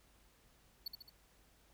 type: tone with echo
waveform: square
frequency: 4435 Hz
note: C#8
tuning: in tune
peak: -39 dBFS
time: 0.86-0.88 s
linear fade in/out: 5 ms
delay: 72 ms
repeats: 3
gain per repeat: -5 dB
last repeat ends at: 1.096 s
effects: added 50 Hz sine -70 dBFS peak until 1.73 s + pink hiss -69 dBFS RMS until 1.73 s